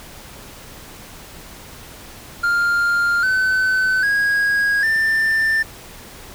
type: tone with pitch steps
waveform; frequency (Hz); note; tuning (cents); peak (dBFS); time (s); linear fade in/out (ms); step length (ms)
triangle; 1400 / 1517.9 / 1645.8 / 1784.4; F6 / F#6 / G#6 / A6; +4 / +44 / -16 / +24; -13; 2.43-5.63; 10; 800
effects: pink hiss -39 dBFS RMS until 6.34 s

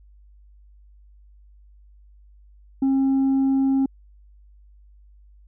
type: tone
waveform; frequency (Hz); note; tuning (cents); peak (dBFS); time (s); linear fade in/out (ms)
sine; 269.2; C4; +49; -14; 2.82-3.86; 5
effects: tanh soft clip ceiling -16 dBFS + added 50 Hz sine -48 dBFS peak until 5.47 s

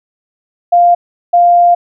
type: tone bursts at uneven times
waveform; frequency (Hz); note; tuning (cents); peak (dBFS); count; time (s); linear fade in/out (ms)
sine; 698.5; F5; 0; -4; 2; 0.72-0.95 / 1.33-1.75; 10
effects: none

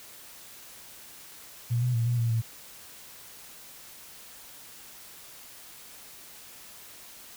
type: tone with pitch steps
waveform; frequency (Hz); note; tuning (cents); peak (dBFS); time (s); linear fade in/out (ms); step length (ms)
sine; 118.9 / 124.1 / 115.8 / 120.8 / 116.1 / 113.8; A#2 / B2 / A#2 / B2 / A#2 / A#2; +35 / +9 / -11 / -38 / -7 / -41; -23; 1.7-2.42; 20; 120
effects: white hiss -48 dBFS RMS until 7.36 s

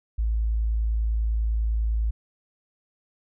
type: tone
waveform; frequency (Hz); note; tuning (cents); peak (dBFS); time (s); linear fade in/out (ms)
sine; 55; A1; 0; -21; 0.18-2.11; 10
effects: none

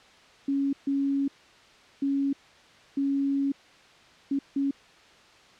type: tone bursts at uneven times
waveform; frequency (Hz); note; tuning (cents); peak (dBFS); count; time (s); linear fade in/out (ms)
sine; 277.2; C#4; 0; -23; 6; 0.48-0.73 / 0.87-1.28 / 2.02-2.33 / 2.97-3.52 / 4.31-4.39 / 4.56-4.71; 5
effects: white hiss -54 dBFS RMS until 5.59 s + low-pass 4000 Hz 12 dB/octave

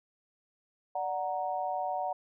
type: chord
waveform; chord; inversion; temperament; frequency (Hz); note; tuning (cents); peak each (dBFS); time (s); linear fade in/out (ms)
sine; D augmented; none; equal; 587.3 / 740 / 932.3; D5 / F#5 / A#5; 0 / 0 / 0; -37 / -32 / -37; 0.95-2.13; 5
effects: none

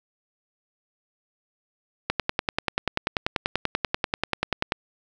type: click train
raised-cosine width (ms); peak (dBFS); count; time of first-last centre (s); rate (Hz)
0.3; -6; 28; 2.1-4.721; 10.3
effects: none

